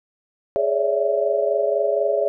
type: tone cluster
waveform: sine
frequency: 417.3 / 555 / 579 / 660 Hz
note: G#4 / C#5 / D5 / E5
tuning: +8 / +2 / -25 / +2 cents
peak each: -23 dBFS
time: 0.56-2.28 s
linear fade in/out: 0 ms
effects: none